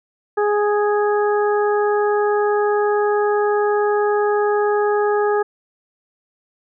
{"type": "harmonic tone", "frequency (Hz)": 415.3, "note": "G#4", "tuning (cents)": 0, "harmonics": [1, 2, 3, 4], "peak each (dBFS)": [-16, -22, -26, -28], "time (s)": [0.37, 5.43], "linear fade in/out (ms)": 10, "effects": []}